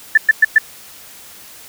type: tone bursts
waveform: sine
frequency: 1760 Hz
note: A6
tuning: in tune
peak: -4 dBFS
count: 4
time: 0.15-0.584 s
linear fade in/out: 5 ms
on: 26 ms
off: 110 ms
effects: white hiss -39 dBFS RMS until 1.68 s